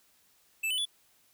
square tone with pitch steps, 2637 / 3012 / 3440 Hz, E7 / F#7 / A7, 0 / +30 / -40 cents, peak -29 dBFS, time 0.63-0.855 s, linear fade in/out 10 ms, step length 75 ms, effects white hiss -66 dBFS RMS until 1.33 s

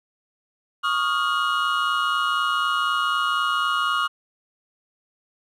triangle tone cluster, 1111 / 1235 / 1403 / 2893 Hz, C#6 / D#6 / F6 / F#7, +4 / -13 / +8 / -40 cents, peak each -24 / -23 / -23 / -27 dBFS, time 0.83-4.08 s, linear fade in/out 20 ms, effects none

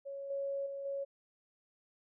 sine tone with level steps, 554.4 Hz, C#5, in tune, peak -40 / -34 / -39 / -35 dBFS, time 0.05-1.05 s, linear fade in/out 20 ms, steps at 0.3 / 0.66 / 0.85 s, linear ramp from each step 5 ms, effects none

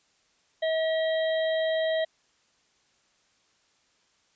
harmonic tone, 641 Hz, E5, 49 cents flat, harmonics 1 / 3 / 5 / 6, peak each -24 / -34 / -38 / -40 dBFS, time 0.62-2.05 s, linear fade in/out 10 ms, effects white hiss -67 dBFS RMS until 4.35 s + resampled to 16000 Hz

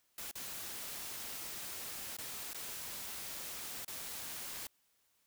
white noise with dropouts, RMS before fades -44 dBFS, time 0.18-4.67 s, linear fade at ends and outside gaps 2 ms, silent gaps 0.313-0.354 / 2.168-2.185 / 2.533-2.545 / 3.848-3.879 s, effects white hiss -75 dBFS RMS until 5.26 s

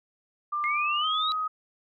sine tone with pitch glide, 1190 to 1257.9 Hz, D6 to D#6, +22 to +19 cents, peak -26 dBFS, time 0.52-1.48 s, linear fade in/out 10 ms, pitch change +97 cents, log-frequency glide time 1-1.05 s
sine exponential sweep, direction up, 2100 to 3951 Hz, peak -27 dBFS, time 0.64-1.32 s, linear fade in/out 0 ms
effects none

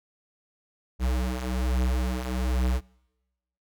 square beating tone pair, 61.9 / 63.1 Hz, B1 / B1, +5 / +38 cents, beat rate 1.2 Hz, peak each -31 / -26 dBFS, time 0.99-2.81 s, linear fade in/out 50 ms, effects noise-tail reverb RT60 1.0 s tail -25 dB re dry

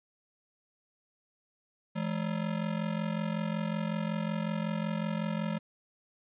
square ring-modulated tone, 189.1 Hz, F#3, 38 cents sharp, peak -28 dBFS, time 1.95-5.59 s, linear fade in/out 20 ms, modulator 22.7 Hz, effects resampled to 8000 Hz + 11-bit

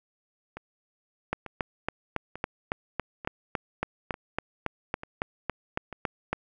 two click trains, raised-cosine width 0.5 ms, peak -12 / -23 dBFS, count 19 / 7, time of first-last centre 1.33-6.33 / 0.57-5.927 s, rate 3.6 / 1.12 Hz, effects none

